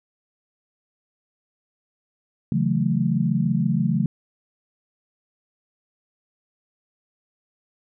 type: chord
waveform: sine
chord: F# minor seventh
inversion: second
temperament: equal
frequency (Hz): 138.59 / 164.81 / 185 / 220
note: C#3 / E3 / F#3 / A3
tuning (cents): 0 / 0 / 0 / 0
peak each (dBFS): -24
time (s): 2.52-4.06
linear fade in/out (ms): 2
effects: none